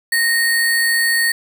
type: tone with sample-and-hold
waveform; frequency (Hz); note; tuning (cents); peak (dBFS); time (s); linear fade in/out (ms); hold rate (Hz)
sine; 1857; A#6; -7; -13; 0.12-1.32; 5; 6300
effects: none